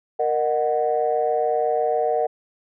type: chord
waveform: sine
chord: D# minor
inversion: second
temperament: equal with one note detuned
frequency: 466.2 / 612.3 / 740 Hz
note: A#4 / D#5 / F#5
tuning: 0 / -28 / 0 cents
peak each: -22 / -23 / -22 dBFS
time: 0.19-2.27 s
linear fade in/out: 10 ms
effects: tanh soft clip ceiling -10 dBFS